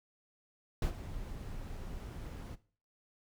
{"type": "noise with ADSR envelope", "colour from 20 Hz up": "brown", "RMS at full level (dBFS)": -29, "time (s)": [0.82, 2.56], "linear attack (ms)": 3, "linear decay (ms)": 94, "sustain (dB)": -14, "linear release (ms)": 23, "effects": ["noise-tail reverb RT60 0.4 s tail -17 dB re dry"]}